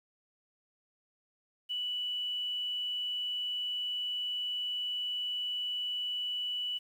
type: tone with quantisation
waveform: sine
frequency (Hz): 2960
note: F#7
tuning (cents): 0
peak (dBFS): -32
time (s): 1.69-6.79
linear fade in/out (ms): 20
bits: 10
effects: none